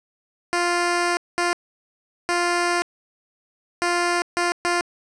10% pulse tone bursts at uneven times, 349.2 Hz, F4, in tune, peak -11 dBFS, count 6, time 0.53-1.17 / 1.38-1.53 / 2.29-2.82 / 3.82-4.22 / 4.37-4.52 / 4.65-4.81 s, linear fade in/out 0 ms, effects resampled to 22050 Hz + 8-bit

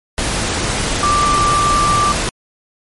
sine tone in noise, 1177 Hz, D6, 3 cents sharp, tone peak -12 dBFS, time 1.03-2.12 s, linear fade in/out 0 ms, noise pink, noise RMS -18 dBFS, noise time 0.18-2.29 s, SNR +3 dB, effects MP3 48 kbps

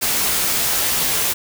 white noise with comb filter, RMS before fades -19 dBFS, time 0.01-1.34 s, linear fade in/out 20 ms, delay 15 ms, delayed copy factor -0.5, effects none

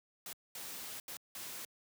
white noise bursts at uneven times, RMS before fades -45 dBFS, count 4, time 0.26-0.33 / 0.55-1 / 1.08-1.17 / 1.35-1.65 s, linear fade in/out 2 ms, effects high-pass 100 Hz 12 dB/octave

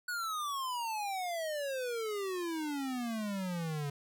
square exponential sweep, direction down, 1480 to 140.5 Hz, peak -35 dBFS, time 0.08-3.9 s, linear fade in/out 5 ms, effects none

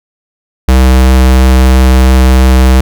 square tone, 64.5 Hz, C2, 24 cents flat, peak -3 dBFS, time 0.68-2.81 s, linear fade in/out 5 ms, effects none

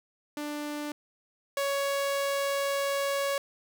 sawtooth tone pair in turn, 295.5 / 557.8 Hz, D4 / C#5, +11 / +11 cents, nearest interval major seventh, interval 1100 cents, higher second, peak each -29 / -23 dBFS, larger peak second, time 0.37-0.92 / 1.57-3.38 s, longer second, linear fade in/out 2 ms, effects none

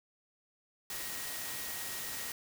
sine tone in noise, 1888 Hz, A#6, 22 cents sharp, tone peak -49 dBFS, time 0.9-2.32 s, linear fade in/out 2 ms, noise white, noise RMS -40 dBFS, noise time 0.9-2.32 s, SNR -12 dB, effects none

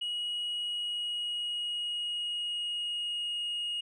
sine tone with pitch glide, 2903 to 2871 Hz, F#7 to F7, -34 to +47 cents, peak -29 dBFS, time 0.01-3.81 s, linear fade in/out 10 ms, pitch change -19 cents, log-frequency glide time 0.53-3.42 s, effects tanh soft clip ceiling -30 dBFS

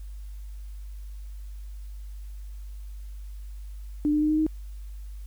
sine tone with pitch steps, 297.1 / 300.9 / 304.7 / 308.6 / 312.6 Hz, D4 / D4 / D#4 / D#4 / D#4, +20 / +42 / -36 / -14 / +8 cents, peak -20 dBFS, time 4.05-4.465 s, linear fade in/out 0 ms, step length 83 ms, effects added 50 Hz sine -36 dBFS peak until 5.26 s + white hiss -61 dBFS RMS until 5.26 s

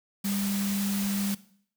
sine tone in noise, 199.5 Hz, G3, 31 cents sharp, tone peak -27 dBFS, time 0.24-1.35 s, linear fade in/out 10 ms, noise white, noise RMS -35 dBFS, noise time 0.24-1.35 s, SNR +5 dB, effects noise-tail reverb RT60 0.6 s tail -18 dB re dry

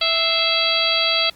harmonic tone with a mistuned harmonic, 658 Hz, E5, 3 cents flat, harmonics 1 / 2 / 3 / 4 / 5 / 6 / 7, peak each -26 / -27 / -27 / -24 / -21 / -23 / -23 dBFS, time 0.01-1.3 s, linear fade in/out 5 ms, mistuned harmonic 3, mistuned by +94 cents, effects pink hiss -50 dBFS RMS until 1.35 s + Opus 32 kbps

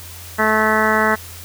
harmonic tone, 217.1 Hz, A3, 23 cents flat, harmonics 1 / 2 / 3 / 4 / 5 / 6 / 7 / 8 / 9, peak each -22 / -22 / -22 / -22 / -22 / -22 / -22 / -22 / -22 dBFS, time 0.38-1.16 s, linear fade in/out 20 ms, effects added 86 Hz sine -37 dBFS peak until 1.44 s + white hiss -37 dBFS RMS until 1.44 s

